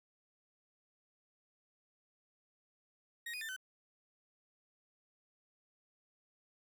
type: tone with pitch steps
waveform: 35% pulse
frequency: 1877 / 2474 / 1786 / 1523 Hz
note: A#6 / D#7 / A6 / F#6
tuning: +11 / -10 / +25 / +50 cents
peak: -39 dBFS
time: 3.26-3.564 s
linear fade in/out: 5 ms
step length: 76 ms
effects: none